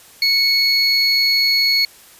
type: tone pair together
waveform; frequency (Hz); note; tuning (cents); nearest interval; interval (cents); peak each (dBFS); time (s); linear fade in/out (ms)
triangle; 2217 / 4364; C#7 / C#8; 0 / -28; octave; 1172; -17 / -13; 0.22-1.85; 2
effects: white hiss -45 dBFS RMS until 2.19 s + resampled to 32000 Hz